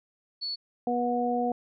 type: tone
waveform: sine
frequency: 4425 Hz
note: C#8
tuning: 4 cents flat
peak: -30 dBFS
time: 0.41-0.56 s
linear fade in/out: 20 ms
type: harmonic tone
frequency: 242.9 Hz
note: B3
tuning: 29 cents flat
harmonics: 1 / 2 / 3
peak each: -29 / -30 / -28 dBFS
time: 0.87-1.52 s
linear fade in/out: 2 ms
effects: none